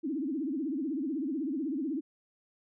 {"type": "tone with vibrato", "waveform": "sine", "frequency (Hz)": 290, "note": "D4", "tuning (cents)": -22, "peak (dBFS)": -30, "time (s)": [0.03, 2.01], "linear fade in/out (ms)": 20, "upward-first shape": "triangle", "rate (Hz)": 16, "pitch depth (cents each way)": 290, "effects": []}